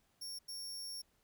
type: tone bursts at uneven times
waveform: sawtooth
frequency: 5500 Hz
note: F8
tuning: 27 cents flat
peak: -40 dBFS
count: 2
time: 0.21-0.39 / 0.48-1.02 s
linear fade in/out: 10 ms
effects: pink hiss -75 dBFS RMS until 1.23 s